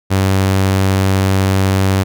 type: tone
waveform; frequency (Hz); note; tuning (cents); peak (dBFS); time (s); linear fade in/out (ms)
sawtooth; 96; G2; -36; -7; 0.1-2.04; 20
effects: none